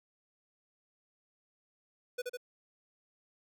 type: tone with echo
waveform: square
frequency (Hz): 493.9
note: B4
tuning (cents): 0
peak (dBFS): -34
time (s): 2.18-2.22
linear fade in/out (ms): 10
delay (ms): 76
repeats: 2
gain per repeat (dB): -2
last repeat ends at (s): 2.372
effects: none